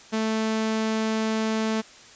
sawtooth tone, 220 Hz, A3, in tune, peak -19 dBFS, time 0.12-1.82 s, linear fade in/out 20 ms, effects white hiss -48 dBFS RMS until 2.15 s + resampled to 16000 Hz

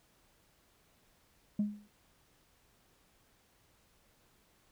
sine tone with exponential decay, 207.7 Hz, G#3, in tune, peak -24 dBFS, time 1.59-1.88 s, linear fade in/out 5 ms, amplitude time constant 62 ms, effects tanh soft clip ceiling -25 dBFS + pink hiss -69 dBFS RMS until 4.71 s

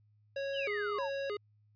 square tone with vibrato, 477.4 Hz, A#4, 41 cents sharp, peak -35 dBFS, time 0.36-1.37 s, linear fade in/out 5 ms, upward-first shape square, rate 1.6 Hz, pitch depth 250 cents each way
sine exponential sweep, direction down, 3211 to 809 Hz, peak -36 dBFS, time 0.53-1.1 s, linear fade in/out 50 ms
effects added 105 Hz sine -64 dBFS peak until 1.75 s + resampled to 11025 Hz

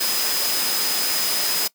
sine tone in noise, 5030 Hz, D#8, 18 cents sharp, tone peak -25 dBFS, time 0-1.68 s, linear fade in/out 10 ms, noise white, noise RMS -23 dBFS, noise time 0-1.68 s, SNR -5 dB, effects noise-tail reverb RT60 0.1 s tail -20 dB re dry + high-pass 200 Hz 12 dB/octave

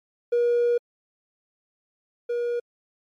triangle tone pair in turn, 478.2 / 478.2 Hz, A#4 / A#4, +44 / +44 cents, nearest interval unison, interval 0 cents, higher neither, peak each -15 / -21 dBFS, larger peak first, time 0.32-0.78 / 2.29-2.6 s, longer first, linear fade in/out 10 ms, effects tanh soft clip ceiling -14 dBFS + MP3 64 kbps

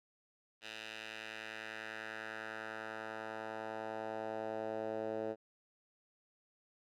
10% pulse tone with band-pass filter sweep, 110 Hz, A2, in tune, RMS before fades -43 dBFS, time 0.61-5.36 s, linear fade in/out 50 ms, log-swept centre 3000 to 510 Hz, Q 1.7, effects none

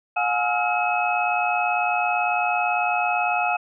sine tone cluster, 718 / 836 / 1292 / 1400 / 2565 Hz, F5 / G#5 / E6 / F6 / E7, +48 / +11 / -35 / +4 / -48 cents, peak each -23 / -26 / -31 / -31 / -25 dBFS, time 0.16-3.57 s, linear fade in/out 10 ms, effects none

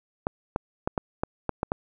clicks, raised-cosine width 1 ms, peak -11 dBFS, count 8, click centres 0.269 / 0.561 / 0.875 / 0.978 / 1.235 / 1.493 / 1.631 / 1.719 s, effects none

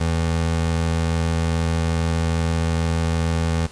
25% pulse tone, 82.41 Hz, E2, in tune, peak -15 dBFS, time 0-3.67 s, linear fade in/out 10 ms, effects pink hiss -43 dBFS RMS until 3.71 s + resampled to 22050 Hz

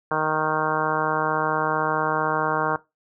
harmonic tone, 155.56 Hz, D#3, in tune, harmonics 1 / 2 / 3 / 4 / 5 / 6 / 7 / 8 / 9 / 10, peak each -33 / -33 / -28 / -30 / -29 / -28 / -28 / -33 / -30 / -33 dBFS, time 0.11-2.76 s, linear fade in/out 2 ms, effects noise-tail reverb RT60 0.2 s tail -18 dB re dry

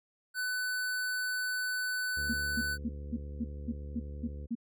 square tone, 1500 Hz, F#6, 23 cents sharp, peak -32 dBFS, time 0.34-2.78 s, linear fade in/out 50 ms
harmonic tone, 72.3 Hz, D2, 27 cents flat, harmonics 1 / 2 / 3 / 4 / 5 / 6 / 7, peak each -39 / -49 / -53 / -56 / -58 / -57 / -55 dBFS, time 2.16-4.47 s, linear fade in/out 20 ms
sine tone bursts, 233.2 Hz, A#3, 1 cent sharp, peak -30 dBFS, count 9, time 2.29-4.553 s, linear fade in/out 10 ms, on 47 ms, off 230 ms
effects none

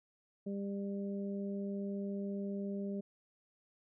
harmonic tone, 199.2 Hz, G3, 28 cents sharp, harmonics 1 / 2 / 3, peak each -37 / -43 / -48 dBFS, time 0.46-3.01 s, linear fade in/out 10 ms, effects none

